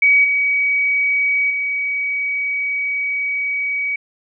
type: tone with level steps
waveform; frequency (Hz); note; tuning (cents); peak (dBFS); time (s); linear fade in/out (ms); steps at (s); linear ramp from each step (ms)
sine; 2266; C#7; +37; -9 / -14 / -18; 0.02-3.96; 5; 0.24 / 1.5; 5
effects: none